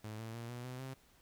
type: tone with pitch steps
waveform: sawtooth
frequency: 107.9 / 112.35 / 116.99 / 121.82 / 126.84 / 132.08 Hz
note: A2 / A2 / A#2 / B2 / B2 / C3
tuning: -33 / +37 / +7 / -23 / +47 / +17 cents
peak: -39 dBFS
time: 0.04-0.94 s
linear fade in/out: 5 ms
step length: 150 ms
effects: pink hiss -67 dBFS RMS until 1.21 s